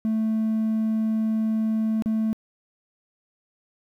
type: tone with dropouts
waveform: triangle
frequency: 220 Hz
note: A3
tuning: in tune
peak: -18 dBFS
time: 0.05-2.33 s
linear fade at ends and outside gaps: 0 ms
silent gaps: 2.022-2.059 s
effects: tanh soft clip ceiling -15 dBFS + 10-bit